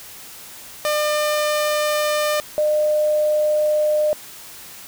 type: tone pair in turn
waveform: sawtooth / sine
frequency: 601 / 605.5 Hz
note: D5 / D#5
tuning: +40 / -47 cents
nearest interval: unison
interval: 13 cents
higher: second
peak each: -14 / -15 dBFS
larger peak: first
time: 0.85-2.4 / 2.58-4.13 s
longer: neither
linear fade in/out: 0 ms
effects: white hiss -39 dBFS RMS until 4.87 s